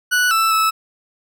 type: tone with pitch steps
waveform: 40% pulse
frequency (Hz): 1477 / 1323 / 1306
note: F#6 / E6 / E6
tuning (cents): -3 / +6 / -17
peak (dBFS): -13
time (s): 0.11-0.71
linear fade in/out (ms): 20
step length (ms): 200
effects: none